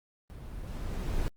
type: noise with level ramp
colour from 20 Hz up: brown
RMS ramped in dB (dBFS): -44 to -29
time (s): 0.3-1.28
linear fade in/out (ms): 0
effects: Opus 32 kbps